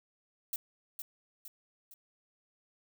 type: noise with echo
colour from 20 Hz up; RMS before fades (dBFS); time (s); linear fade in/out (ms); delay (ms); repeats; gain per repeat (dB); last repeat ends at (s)
violet; -35; 0.53-0.56; 2; 460; 3; -6; 1.94
effects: none